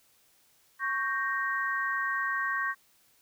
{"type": "chord", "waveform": "sine", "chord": "G diminished", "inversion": "second", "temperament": "equal", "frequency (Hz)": [1108.7, 1568, 1864.7], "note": ["Db6", "G6", "Bb6"], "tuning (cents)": [0, 0, 0], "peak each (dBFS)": -32, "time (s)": [0.79, 2.75], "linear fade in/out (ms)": 50, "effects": ["white hiss -65 dBFS RMS until 3.21 s"]}